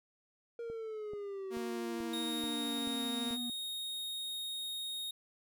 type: exponential sweep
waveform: triangle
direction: down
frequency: 471.1 to 238.2 Hz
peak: -37 dBFS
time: 0.59-3.5 s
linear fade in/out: 2 ms
type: click train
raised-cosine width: 2 ms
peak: -36 dBFS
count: 7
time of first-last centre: 0.7-3.309 s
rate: 2.3 Hz
type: tone with vibrato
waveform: sawtooth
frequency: 233.1 Hz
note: A#3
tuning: in tune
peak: -35 dBFS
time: 1.5-3.38 s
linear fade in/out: 50 ms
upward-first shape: triangle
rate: 13 Hz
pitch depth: 9 cents each way
type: tone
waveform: 45% pulse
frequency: 3729 Hz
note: A#7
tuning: in tune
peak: -38 dBFS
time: 2.13-5.11 s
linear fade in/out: 5 ms
effects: none